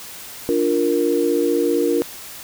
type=chord; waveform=sine; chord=Bb major; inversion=first; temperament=equal; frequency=293.7 / 349.2 / 466.2 Hz; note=D4 / F4 / Bb4; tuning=0 / 0 / 0 cents; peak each=-21 / -20 / -19 dBFS; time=0.49-2.02 s; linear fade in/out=0 ms; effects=white hiss -36 dBFS RMS until 2.43 s